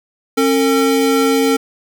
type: tone pair together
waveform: square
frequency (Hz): 270.9 / 452.3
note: C#4 / A4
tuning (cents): -40 / +48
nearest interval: major sixth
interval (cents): 888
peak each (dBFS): -15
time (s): 0.37-1.57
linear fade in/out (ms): 10
effects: none